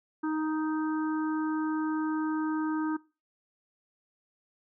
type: harmonic tone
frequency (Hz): 311.7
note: D#4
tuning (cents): +3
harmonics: 1 / 3 / 4 / 5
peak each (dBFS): -28 / -38 / -40 / -42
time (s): 0.23-2.97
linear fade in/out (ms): 10
effects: noise-tail reverb RT60 0.3 s tail -21 dB re dry

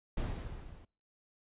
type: noise with level ramp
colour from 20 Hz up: brown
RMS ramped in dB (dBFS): -33 to -54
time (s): 0.17-0.85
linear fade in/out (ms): 5
effects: noise-tail reverb RT60 0.4 s tail -25 dB re dry + resampled to 8000 Hz

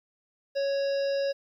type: harmonic tone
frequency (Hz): 554.4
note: C#5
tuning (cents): 0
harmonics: 1 / 3 / 5 / 7 / 9 / 10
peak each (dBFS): -25 / -41 / -45 / -47 / -42 / -49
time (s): 0.55-1.33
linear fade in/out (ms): 20
effects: 11-bit

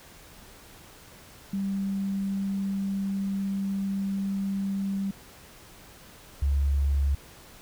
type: tone pair in turn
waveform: sine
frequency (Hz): 196 / 69.96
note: G3 / C#2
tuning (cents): 0 / +17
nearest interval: octave + tritone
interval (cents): 1783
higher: first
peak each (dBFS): -26 / -21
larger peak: second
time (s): 1.53-5.11 / 6.42-7.15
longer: first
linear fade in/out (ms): 5
effects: pink hiss -50 dBFS RMS until 7.61 s

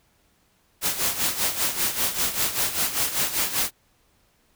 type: noise with tremolo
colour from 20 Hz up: white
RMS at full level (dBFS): -22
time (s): 0.81-3.71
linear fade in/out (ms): 50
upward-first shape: sine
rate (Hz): 5.1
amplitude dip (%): 70
effects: pink hiss -64 dBFS RMS until 4.55 s

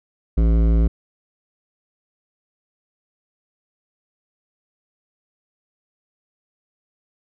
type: tone with hard clipping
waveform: sine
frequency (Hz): 55.8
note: A1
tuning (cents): +25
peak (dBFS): -15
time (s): 0.37-0.88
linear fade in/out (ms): 10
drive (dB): 14
effects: none

